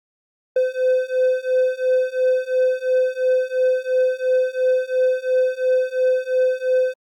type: beating tone pair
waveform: triangle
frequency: 510 / 512.9 Hz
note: C5 / C5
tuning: -44 / -35 cents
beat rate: 2.9 Hz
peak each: -18 / -17 dBFS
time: 0.56-6.94 s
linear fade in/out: 5 ms
effects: Opus 48 kbps